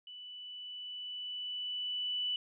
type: tone with level ramp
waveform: sine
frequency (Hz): 2975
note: F#7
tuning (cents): +9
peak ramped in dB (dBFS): -46 to -31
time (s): 0.07-2.36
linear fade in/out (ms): 2
effects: none